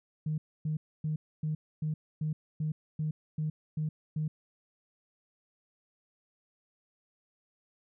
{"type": "tone bursts", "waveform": "sine", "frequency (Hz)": 154.3, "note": "D#3", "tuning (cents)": -14, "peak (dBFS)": -28, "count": 11, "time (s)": [0.26, 4.28], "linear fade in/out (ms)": 5, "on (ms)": 120, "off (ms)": 270, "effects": ["tanh soft clip ceiling -24 dBFS"]}